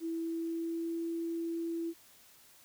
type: tone with pitch glide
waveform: sine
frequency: 329.6 to 333.6 Hz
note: E4 to E4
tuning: 0 to +21 cents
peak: -33 dBFS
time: 0-1.94 s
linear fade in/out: 50 ms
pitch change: +21 cents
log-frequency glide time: 0.16-1.04 s
effects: white hiss -60 dBFS RMS until 2.64 s